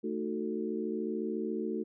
harmonic tone with a mistuned harmonic, 74 Hz, D2, 14 cents sharp, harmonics 3 / 4 / 5 / 6, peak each -36 / -38 / -36 / -39 dBFS, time 0.03-1.84 s, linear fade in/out 20 ms, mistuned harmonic 4, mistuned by +77 cents, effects none

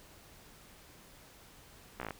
slowing click train, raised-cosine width 0.5 ms, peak -23 dBFS, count 7, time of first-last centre 2-2.107 s, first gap 15 ms, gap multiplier 1.07, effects pink hiss -57 dBFS RMS until 2.19 s

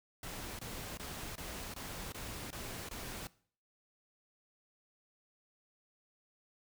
pink noise bursts, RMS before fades -44 dBFS, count 8, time 0.23-3.271 s, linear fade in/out 2 ms, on 360 ms, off 23 ms, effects noise-tail reverb RT60 0.5 s tail -20 dB re dry

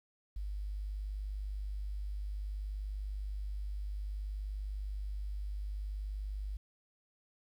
sine tone, 50.3 Hz, G1, 45 cents sharp, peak -36 dBFS, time 0.36-6.57 s, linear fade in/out 5 ms, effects 11-bit

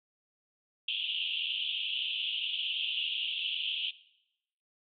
white band-pass noise, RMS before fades -34 dBFS, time 0.88-3.91 s, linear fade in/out 5 ms, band 2700 to 3400 Hz, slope 96 dB/octave, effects noise-tail reverb RT60 0.8 s tail -18 dB re dry

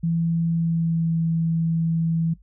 sine tone with pitch glide, 166.4 to 164.2 Hz, E3 to E3, +17 to -6 cents, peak -19 dBFS, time 0.03-2.34 s, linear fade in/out 10 ms, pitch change -23 cents, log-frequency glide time 0.48-1.16 s, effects noise-tail reverb RT60 0.1 s tail -18 dB re dry + added 50 Hz sine -49 dBFS peak until 2.42 s

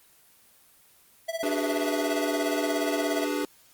square tone with tremolo, 659.3 Hz, E5, in tune, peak -26 dBFS, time 1.28-3.25 s, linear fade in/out 10 ms, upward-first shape triangle, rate 17 Hz, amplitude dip 95%
square chord, G# half-diminished seventh, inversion second, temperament equal with one note detuned, 293.7 / 378 / 415.3 / 493.9 Hz, D4 / F#4 / G#4 / B4, 0 / +37 / 0 / 0 cents, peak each -30 / -35 / -34 / -35 dBFS, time 1.43-3.45 s, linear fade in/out 2 ms
effects white hiss -58 dBFS RMS until 3.73 s + Opus 24 kbps

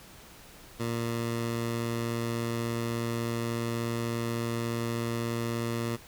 15% pulse tone, 116.54 Hz, A#2, in tune, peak -23 dBFS, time 0.79-5.97 s, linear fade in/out 20 ms, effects pink hiss -51 dBFS RMS until 6.07 s

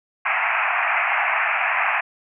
white band-pass noise, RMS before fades -21 dBFS, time 0.25-2.01 s, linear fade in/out 10 ms, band 650 to 2600 Hz, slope 96 dB/octave, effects none

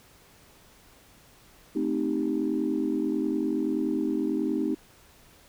sine chord, A half-diminished seventh, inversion none, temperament equal, 220 / 261.6 / 311.1 / 392 Hz, A3 / C4 / Eb4 / G4, 0 / 0 / 0 / 0 cents, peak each -32 / -29 / -27 / -32 dBFS, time 1.75-4.75 s, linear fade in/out 10 ms, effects tanh soft clip ceiling -16 dBFS + pink hiss -56 dBFS RMS until 5.48 s

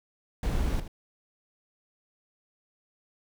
brown noise with echo, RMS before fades -27 dBFS, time 0.43-0.8 s, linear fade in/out 2 ms, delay 79 ms, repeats 1, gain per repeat -11 dB, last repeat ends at 0.879 s, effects none

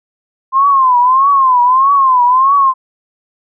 sine tone with vibrato, 1046.5 Hz, C6, in tune, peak -6 dBFS, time 0.52-2.74 s, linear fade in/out 50 ms, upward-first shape triangle, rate 1.6 Hz, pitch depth 150 cents each way, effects none

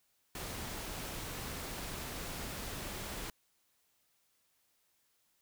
pink noise, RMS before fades -42 dBFS, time 0.35-3.3 s, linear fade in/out 2 ms, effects white hiss -75 dBFS RMS until 5.41 s

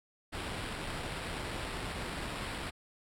pink noise with sample-and-hold, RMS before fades -39 dBFS, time 0.32-2.71 s, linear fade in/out 20 ms, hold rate 6300 Hz, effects low-pass 11000 Hz 12 dB/octave

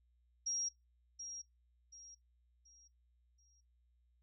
sine tone with echo, 5630 Hz, F8, 13 cents sharp, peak -35 dBFS, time 0.46-0.69 s, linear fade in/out 10 ms, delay 730 ms, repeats 4, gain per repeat -9 dB, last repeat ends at 3.61 s, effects noise-tail reverb RT60 0.2 s tail -21 dB re dry + added 60 Hz sine -70 dBFS peak until 4.22 s

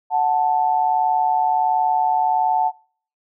sine tone pair together, 738.6 / 880 Hz, F#5 / A5, -3 / 0 cents, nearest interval minor third, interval 303 cents, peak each -18 dBFS, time 0.1-2.72 s, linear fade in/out 50 ms, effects noise-tail reverb RT60 0.5 s tail -25 dB re dry

